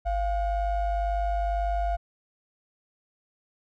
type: ring-modulated tone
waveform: triangle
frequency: 372 Hz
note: F#4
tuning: 9 cents sharp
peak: -19 dBFS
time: 0.05-1.97 s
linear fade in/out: 20 ms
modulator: 321 Hz
effects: none